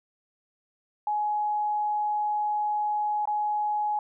sine tone with dropouts, 840 Hz, G#5, 19 cents sharp, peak -24 dBFS, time 1.07-3.99 s, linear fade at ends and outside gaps 2 ms, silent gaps 3.255-3.274 s, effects none

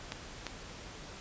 clicks, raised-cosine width 0.2 ms, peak -19 dBFS, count 2, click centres 0.121 / 0.467 s, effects pink hiss -47 dBFS RMS until 1.2 s + resampled to 16000 Hz

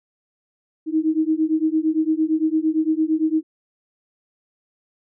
sine beating tone pair, 311.1 / 319.9 Hz, D#4 / D#4, 0 / +48 cents, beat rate 8.8 Hz, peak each -20 dBFS, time 0.86-3.43 s, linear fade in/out 50 ms, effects none

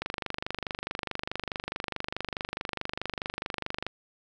click train, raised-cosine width 0.3 ms, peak -15 dBFS, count 96, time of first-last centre 0.02-3.866 s, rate 24.7 Hz, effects none

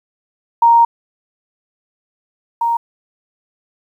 sine tone pair in turn, 932.3 / 932.3 Hz, A#5 / A#5, 0 / 0 cents, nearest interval unison, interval 0 cents, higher neither, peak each -6 / -13 dBFS, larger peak first, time 0.62-0.85 / 2.61-2.77 s, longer first, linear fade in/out 5 ms, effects 8-bit

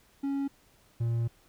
triangle tone pair in turn, 277.2 / 116.55 Hz, C#4 / A#2, 0 / 0 cents, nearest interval octave + minor third, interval 1500 cents, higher first, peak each -26 / -24 dBFS, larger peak second, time 0.23-0.48 / 1-1.28 s, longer second, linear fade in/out 10 ms, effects pink hiss -63 dBFS RMS until 1.48 s

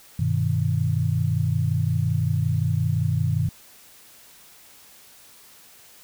sine chord, G augmented, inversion none, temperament equal, 98 / 123.47 / 155.56 Hz, G2 / B2 / D#3, 0 / 0 / 0 cents, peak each -24 dBFS, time 0.19-3.49 s, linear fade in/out 5 ms, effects white hiss -50 dBFS RMS until 6.03 s

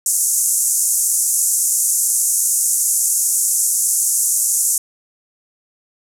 pink band-pass noise, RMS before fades -17 dBFS, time 0.06-4.78 s, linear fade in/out 2 ms, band 6500 to 12000 Hz, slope 48 dB/octave, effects none

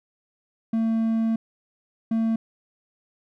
triangle tone bursts at uneven times, 224.9 Hz, A3, 38 cents sharp, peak -18 dBFS, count 2, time 0.73-1.36 / 2.11-2.36 s, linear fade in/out 5 ms, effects none

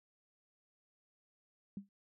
sine tone with exponential decay, 198.7 Hz, G3, 24 cents sharp, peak -37 dBFS, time 1.77-1.89 s, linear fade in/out 2 ms, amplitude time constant 24 ms, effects none

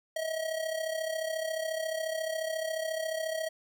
square tone with amplitude modulation, 640 Hz, D#5, 49 cents sharp, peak -29 dBFS, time 0.16-3.49 s, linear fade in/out 5 ms, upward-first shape sine, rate 34.2 Hz, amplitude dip 65%, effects none

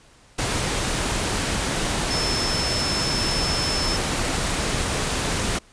sine tone in noise, 5274 Hz, E8, in tune, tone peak -25 dBFS, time 2.1-3.97 s, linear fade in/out 10 ms, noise pink, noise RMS -24 dBFS, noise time 0.38-5.59 s, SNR -4 dB, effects pink hiss -53 dBFS RMS until 5.72 s + resampled to 22050 Hz

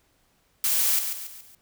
blue noise with echo, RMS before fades -23 dBFS, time 0.64-0.99 s, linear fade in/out 2 ms, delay 140 ms, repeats 4, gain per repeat -7 dB, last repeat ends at 1.55 s, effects pink hiss -66 dBFS RMS until 1.61 s

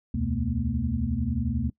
sine tone cluster, 72 / 83.2 / 124.3 / 219.2 / 240.3 Hz, D2 / E2 / B2 / A3 / B3, -34 / +17 / +12 / -6 / -47 cents, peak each -31 dBFS, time 0.14-1.7 s, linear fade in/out 5 ms, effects noise-tail reverb RT60 0.1 s tail -21 dB re dry

